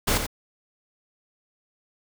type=noise with echo; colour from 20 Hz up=pink; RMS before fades=-22 dBFS; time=0.07-0.18 s; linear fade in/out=10 ms; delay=87 ms; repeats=1; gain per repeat=-7 dB; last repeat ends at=0.267 s; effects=none